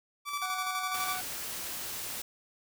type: tone with tremolo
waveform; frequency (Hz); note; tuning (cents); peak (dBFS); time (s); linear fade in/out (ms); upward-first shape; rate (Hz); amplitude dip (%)
sawtooth; 1158; D6; -25; -27; 0.25-1.19; 50; square; 12; 45
type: tone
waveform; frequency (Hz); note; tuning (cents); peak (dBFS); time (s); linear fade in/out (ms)
25% pulse; 741; F#5; +2; -33; 0.42-1.21; 5
type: noise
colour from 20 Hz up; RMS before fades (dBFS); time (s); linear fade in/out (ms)
white; -38; 0.94-2.22; 5
effects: none